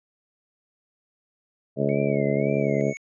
harmonic tone, 70.4 Hz, C#2, 27 cents sharp, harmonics 2 / 3 / 4 / 5 / 6 / 7 / 8 / 9, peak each -27 / -27 / -30 / -32 / -27 / -33 / -29 / -28 dBFS, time 1.76-2.94 s, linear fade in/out 50 ms
sine tone with vibrato, 2200 Hz, C#7, 14 cents flat, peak -37 dBFS, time 1.89-2.81 s, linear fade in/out 0 ms, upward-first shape sine, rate 1.9 Hz, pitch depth 120 cents each way
square tone with exponential growth, 2217 Hz, C#7, in tune, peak -34 dBFS, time 2.37-2.97 s, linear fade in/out 0 ms, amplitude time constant 130 ms
effects resampled to 22050 Hz

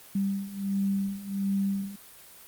sine beating tone pair, 196 / 197.4 Hz, G3 / G3, 0 / +12 cents, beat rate 1.4 Hz, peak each -31 / -28 dBFS, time 0.15-1.96 s, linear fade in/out 5 ms, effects white hiss -50 dBFS RMS until 2.47 s + Opus 32 kbps

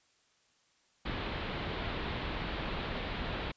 pink low-pass noise, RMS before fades -37 dBFS, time 1.05-3.52 s, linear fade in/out 10 ms, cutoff 4000 Hz, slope 48 dB/octave, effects white hiss -70 dBFS RMS until 3.56 s + resampled to 16000 Hz

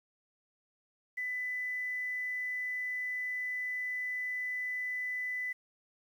sine tone, 1998 Hz, B6, 20 cents sharp, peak -33 dBFS, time 1.17-5.53 s, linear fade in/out 10 ms, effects 10-bit

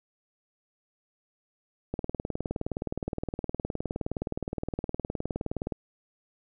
click train, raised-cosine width 2 ms, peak -17 dBFS, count 74, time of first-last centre 1.94-5.722 s, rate 19.3 Hz, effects none

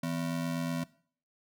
square ring-modulated tone, 207.7 Hz, G#3, in tune, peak -29 dBFS, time 0.03-0.84 s, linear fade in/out 5 ms, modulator 44.1 Hz, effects noise-tail reverb RT60 0.5 s tail -19 dB re dry

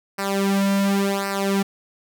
sawtooth tone with flanger, 197.3 Hz, G3, 11 cents sharp, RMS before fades -21 dBFS, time 0.18-1.63 s, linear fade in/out 10 ms, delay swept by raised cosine 0.29 to 2.69 ms, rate 0.91 Hz, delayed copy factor -0.85, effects none

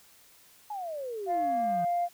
sine exponential sweep, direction down, 862 to 165.6 Hz, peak -33 dBFS, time 0.7-1.85 s, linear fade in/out 5 ms
sine tone, 698.5 Hz, F5, in tune, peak -24 dBFS, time 1.26-2.09 s, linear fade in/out 50 ms
effects tanh soft clip ceiling -22 dBFS + white hiss -58 dBFS RMS until 2.13 s

